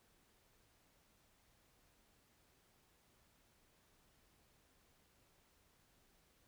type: silence
effects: pink hiss -73 dBFS RMS until 6.47 s